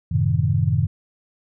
sine chord, F# diminished seventh, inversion none, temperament equal, 92.5 / 110 / 130.81 / 155.56 Hz, F#2 / A2 / C3 / Eb3, 0 / 0 / 0 / 0 cents, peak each -22 dBFS, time 0.11-0.87 s, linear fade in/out 10 ms, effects none

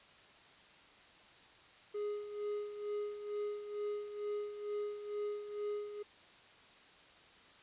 triangle tone with tremolo, 415.3 Hz, G#4, in tune, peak -33 dBFS, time 1.94-6.03 s, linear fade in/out 10 ms, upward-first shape sine, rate 2.2 Hz, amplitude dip 65%, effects white hiss -60 dBFS RMS until 7.62 s + resampled to 8000 Hz

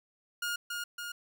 sawtooth tone with echo, 1424 Hz, F6, 33 cents sharp, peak -28 dBFS, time 0.42-0.56 s, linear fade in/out 5 ms, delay 280 ms, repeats 2, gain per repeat -3 dB, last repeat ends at 1.12 s, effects none

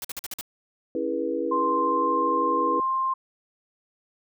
white noise bursts, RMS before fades -33 dBFS, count 6, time 0.02-0.411 s, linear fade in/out 2 ms, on 26 ms, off 47 ms
sine chord, C# minor seventh, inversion none, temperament equal with one note detuned, 277.2 / 329.6 / 415.3 / 485.4 Hz, C#4 / E4 / G#4 / B4, 0 / 0 / 0 / -30 cents, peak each -32 / -29 / -32 / -28 dBFS, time 0.95-2.8 s, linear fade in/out 2 ms
sine tone with pitch glide, 1046.5 to 1054.4 Hz, C6 to C6, 0 to +13 cents, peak -22 dBFS, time 1.51-3.14 s, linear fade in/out 10 ms, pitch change +13 cents, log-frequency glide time 1.86-2.2 s
effects none

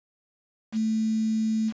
sine tone with quantisation, 220 Hz, A3, in tune, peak -22 dBFS, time 0.72-1.73 s, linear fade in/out 50 ms, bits 7, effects resampled to 16000 Hz

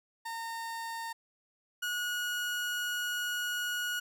30% pulse tone pair in turn, 915 / 1452.5 Hz, A#5 / F#6, -32 / -32 cents, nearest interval minor sixth, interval 800 cents, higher second, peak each -34 / -29 dBFS, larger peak second, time 0.25-1.13 / 1.82-4 s, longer second, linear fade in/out 10 ms, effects none

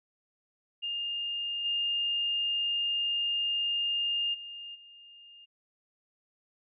sine tone with level steps, 2819 Hz, F7, 16 cents sharp, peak -31 / -27 / -40 / -50 dBFS, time 0.82-5.46 s, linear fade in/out 20 ms, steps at 1.64 / 4.33 / 4.74 s, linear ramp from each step 20 ms, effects none

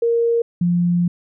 sine tone pair in turn, 466.2 / 174.63 Hz, A#4 / F3, 0 / 0 cents, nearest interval octave + perfect fourth, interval 1700 cents, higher first, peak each -14 dBFS, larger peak neither, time 0.02-0.42 / 0.61-1.08 s, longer second, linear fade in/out 5 ms, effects none

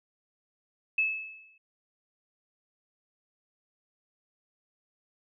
sine tone with exponential decay, 2603 Hz, E7, 22 cents flat, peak -21 dBFS, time 0.98-1.58 s, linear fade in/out 5 ms, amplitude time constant 130 ms, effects none

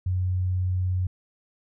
sine tone, 91.7 Hz, F#2, 15 cents flat, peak -22 dBFS, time 0.06-1.07 s, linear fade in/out 5 ms, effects none

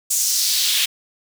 pink noise with high-pass filter sweep, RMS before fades -19 dBFS, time 0.1-0.86 s, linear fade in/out 10 ms, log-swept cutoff 7300 to 3000 Hz, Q 2.3, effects none

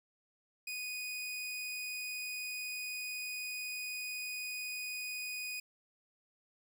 sawtooth tone, 2482 Hz, D#7, 5 cents flat, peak -35 dBFS, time 0.67-5.6 s, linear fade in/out 5 ms, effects none

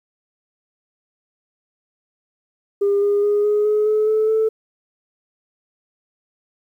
sine tone with pitch steps, 402.5 / 407.6 / 412.9 / 418.1 / 423.5 / 428.9 / 434.4 / 439.9 Hz, G4 / G#4 / G#4 / G#4 / G#4 / A4 / A4 / A4, +46 / -32 / -10 / +12 / +34 / -44 / -22 / 0 cents, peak -13 dBFS, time 2.81-4.49 s, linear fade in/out 10 ms, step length 210 ms, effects tanh soft clip ceiling -11 dBFS + 9-bit

